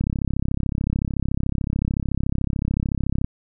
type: click train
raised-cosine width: 5 ms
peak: -10 dBFS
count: 110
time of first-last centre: 0.01-3.244 s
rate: 33.7 Hz
effects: none